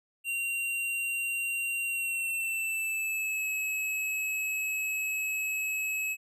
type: tone with pitch glide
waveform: square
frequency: 2759 to 2574 Hz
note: F7 to E7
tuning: -22 to -42 cents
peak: -30 dBFS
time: 0.24-6.17 s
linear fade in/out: 50 ms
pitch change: -120 cents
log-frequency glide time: 1.85-3.48 s
effects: none